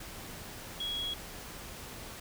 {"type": "tone in noise", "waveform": "sine", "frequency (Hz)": 3322, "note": "G#7", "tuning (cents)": 0, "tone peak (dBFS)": -33, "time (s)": [0.8, 1.14], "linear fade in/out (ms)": 5, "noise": "pink", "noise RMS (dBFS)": -45, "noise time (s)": [0, 2.2], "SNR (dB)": 9, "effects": []}